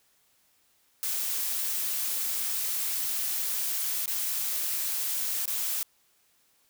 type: noise with dropouts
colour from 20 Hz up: blue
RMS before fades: -30 dBFS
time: 1.03-5.83 s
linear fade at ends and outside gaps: 0 ms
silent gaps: 4.058-4.078 / 5.456-5.478 s
effects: white hiss -67 dBFS RMS until 6.69 s